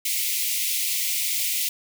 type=high-pass noise; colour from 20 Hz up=white; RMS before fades=-25 dBFS; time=0.05-1.69 s; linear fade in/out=5 ms; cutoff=2000 Hz; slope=96 dB/octave; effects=none

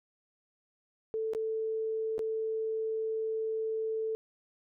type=tone with dropouts; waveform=sine; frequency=441.9 Hz; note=A4; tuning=7 cents sharp; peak=-30 dBFS; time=1.14-4.15 s; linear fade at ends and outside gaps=0 ms; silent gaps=1.335-1.349 / 2.181-2.192 s; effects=none

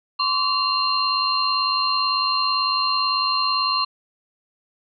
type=tone cluster; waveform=sine; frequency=1039 / 1137 / 2777 / 4174 Hz; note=C6 / C#6 / F7 / C8; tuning=-12 / +44 / -10 / -5 cents; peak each=-25 / -23 / -29 / -22 dBFS; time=0.19-3.85 s; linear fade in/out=10 ms; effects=none

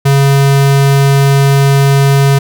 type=tone; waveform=square; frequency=138.59 Hz; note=C#3; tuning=in tune; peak=-6 dBFS; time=0.05-2.39 s; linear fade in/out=10 ms; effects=none

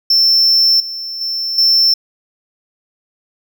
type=tone with level steps; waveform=triangle; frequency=5360 Hz; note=E8; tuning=28 cents sharp; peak=-7 / -21 / -16 / -7 dBFS; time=0.1-1.94 s; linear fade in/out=5 ms; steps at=0.8 / 1.21 / 1.58 s; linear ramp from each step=2 ms; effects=none

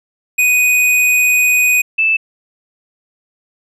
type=tone pair in turn; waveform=square / sine; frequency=2489 / 2635 Hz; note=D#7 / E7; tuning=0 / -1 cents; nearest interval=minor second; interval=99 cents; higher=second; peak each=-10 dBFS; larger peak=neither; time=0.38-1.82 / 1.98-2.17 s; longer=first; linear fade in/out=10 ms; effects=resampled to 32000 Hz

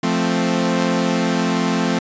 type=chord; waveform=sawtooth; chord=F major; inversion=none; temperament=equal; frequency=174.61 / 220 / 261.6 Hz; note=F3 / A3 / C4; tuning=0 / 0 / 0 cents; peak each=-17 / -17 / -17 dBFS; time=0.03-1.99 s; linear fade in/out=5 ms; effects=resampled to 16000 Hz

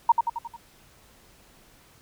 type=tone with echo; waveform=sine; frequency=932.3 Hz; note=A#5; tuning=in tune; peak=-12 dBFS; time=0.09-0.12 s; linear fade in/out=5 ms; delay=89 ms; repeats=5; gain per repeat=-5 dB; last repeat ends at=0.565 s; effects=pink hiss -56 dBFS RMS until 2.01 s

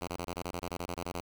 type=tone bursts; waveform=5% pulse; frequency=87.6 Hz; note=F2; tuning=6 cents sharp; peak=-24 dBFS; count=14; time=0.01-1.206 s; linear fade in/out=5 ms; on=65 ms; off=22 ms; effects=10-bit

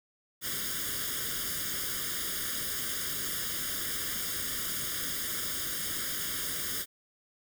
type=noise with comb filter; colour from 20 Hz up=white; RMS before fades=-34 dBFS; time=0.41-6.86 s; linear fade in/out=50 ms; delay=0.59 ms; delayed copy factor=+1; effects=none

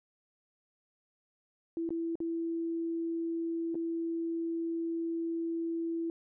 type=tone with dropouts; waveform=sine; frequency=332.1 Hz; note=E4; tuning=13 cents sharp; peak=-31 dBFS; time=1.77-6.1 s; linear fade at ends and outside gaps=1 ms; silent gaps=1.891-1.905 / 2.155-2.203 / 3.745-3.753 s; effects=none

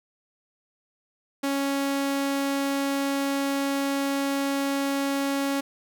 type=tone; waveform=sawtooth; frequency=277.2 Hz; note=C#4; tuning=in tune; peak=-20 dBFS; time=1.43-5.61 s; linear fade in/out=10 ms; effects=none

